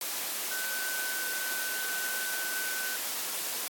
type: tone in noise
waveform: sine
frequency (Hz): 1516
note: F#6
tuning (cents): +42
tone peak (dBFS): -34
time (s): 0.51-2.96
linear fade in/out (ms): 2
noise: white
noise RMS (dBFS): -34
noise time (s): 0.01-3.68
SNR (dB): -3
effects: high-pass 300 Hz 12 dB/octave + AAC 64 kbps